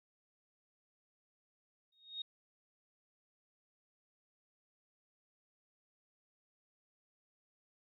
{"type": "tone with exponential growth", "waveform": "sine", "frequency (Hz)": 3729, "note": "A#7", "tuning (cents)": 0, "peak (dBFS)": -36, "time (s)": [1.92, 2.22], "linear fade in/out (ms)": 5, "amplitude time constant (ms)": 64, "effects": []}